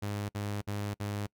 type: tone bursts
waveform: sawtooth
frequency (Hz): 102.6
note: G#2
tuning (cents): -21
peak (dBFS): -29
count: 4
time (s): 0.02-1.268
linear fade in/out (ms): 10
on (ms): 270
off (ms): 56
effects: noise-tail reverb RT60 0.1 s tail -26 dB re dry